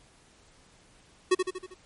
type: tone with echo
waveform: square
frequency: 370 Hz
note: F#4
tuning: in tune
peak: -19 dBFS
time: 1.31-1.35 s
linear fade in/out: 10 ms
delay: 79 ms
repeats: 5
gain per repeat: -5 dB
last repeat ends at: 1.745 s
effects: pink hiss -59 dBFS RMS until 1.85 s + MP3 48 kbps